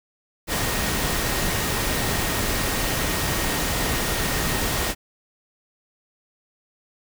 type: tone in noise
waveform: sine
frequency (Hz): 1864.7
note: A#6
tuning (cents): 0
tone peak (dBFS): -35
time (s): 0.47-4.95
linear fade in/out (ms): 50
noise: pink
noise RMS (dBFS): -24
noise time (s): 0.47-4.95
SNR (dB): -14
effects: none